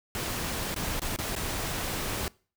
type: noise with dropouts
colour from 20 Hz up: pink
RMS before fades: -32 dBFS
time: 0.15-2.28 s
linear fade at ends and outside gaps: 1 ms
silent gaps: 0.744-0.762 / 0.995-1.018 / 1.162-1.187 / 1.353-1.362 s
effects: noise-tail reverb RT60 0.4 s tail -24 dB re dry